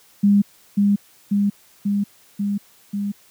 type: tone with echo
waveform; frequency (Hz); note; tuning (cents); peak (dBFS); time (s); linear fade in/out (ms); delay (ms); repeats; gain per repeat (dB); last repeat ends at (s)
sine; 202.3; G#3; -45; -11; 0.23-0.42; 10; 540; 5; -2; 3.12
effects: white hiss -53 dBFS RMS until 3.3 s + high-pass 60 Hz 12 dB/octave